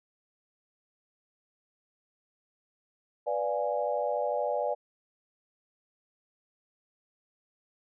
sine chord, B diminished seventh, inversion none, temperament equal, 493.9 / 587.3 / 698.5 / 830.6 Hz, B4 / D5 / F5 / Ab5, 0 / 0 / 0 / 0 cents, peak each -33 / -30 / -35 / -34 dBFS, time 3.26-4.75 s, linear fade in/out 20 ms, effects none

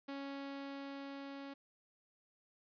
sawtooth tone with level ramp, 277.2 Hz, C#4, in tune, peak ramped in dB -38 to -42 dBFS, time 0.08-1.54 s, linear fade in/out 10 ms, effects resampled to 11025 Hz

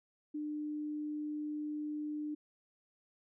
sine tone, 300 Hz, D4, 37 cents sharp, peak -36 dBFS, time 0.34-2.35 s, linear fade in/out 10 ms, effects none

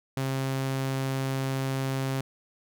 sawtooth tone, 133.9 Hz, C3, 40 cents sharp, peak -23 dBFS, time 0.17-2.21 s, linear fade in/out 2 ms, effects none

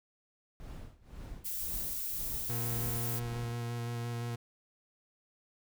brown noise with tremolo, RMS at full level -43 dBFS, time 0.6-3.56 s, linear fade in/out 0 ms, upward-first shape sine, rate 1.9 Hz, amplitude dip 90%
violet noise, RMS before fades -37 dBFS, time 1.44-3.2 s, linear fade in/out 20 ms
40% pulse tone with vibrato, 118.5 Hz, A#2, 29 cents sharp, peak -34 dBFS, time 2.49-4.36 s, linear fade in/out 10 ms, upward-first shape square, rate 5.8 Hz, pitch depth 10 cents each way
effects none

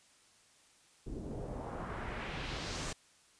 pink noise with low-pass filter sweep, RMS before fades -41 dBFS, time 1.06-2.93 s, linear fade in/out 5 ms, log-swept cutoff 290 to 8100 Hz, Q 1.4, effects white hiss -65 dBFS RMS until 3.39 s + resampled to 22050 Hz

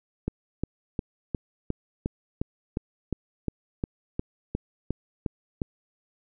click train, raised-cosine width 3 ms, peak -14 dBFS, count 16, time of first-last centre 0.28-5.618 s, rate 2.81 Hz, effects none

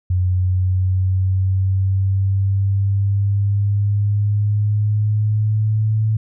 sine exponential sweep, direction up, 90.9 to 109.5 Hz, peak -14 dBFS, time 0.1-6.17 s, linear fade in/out 5 ms, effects none

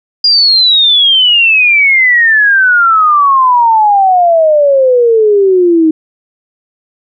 sine exponential sweep, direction down, 4871 to 311.1 Hz, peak -4 dBFS, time 0.24-5.91 s, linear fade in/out 5 ms, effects none

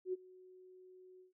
sine tone with ADSR envelope, 369.3 Hz, F#4, 3 cents flat, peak -33 dBFS, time 0.05-1.33 s, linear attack 82 ms, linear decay 25 ms, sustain -23 dB, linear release 130 ms, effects none

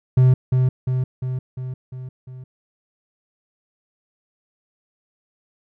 triangle tone with echo, 128.3 Hz, C3, 34 cents flat, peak -8 dBFS, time 0.17-0.34 s, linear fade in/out 5 ms, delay 350 ms, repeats 6, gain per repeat -4 dB, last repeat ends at 2.44 s, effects none

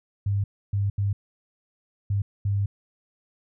sine tone bursts at uneven times, 100.2 Hz, G2, 38 cents sharp, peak -21 dBFS, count 5, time 0.26-0.44 / 0.73-0.9 / 0.98-1.13 / 2.1-2.22 / 2.45-2.66 s, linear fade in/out 5 ms, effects none

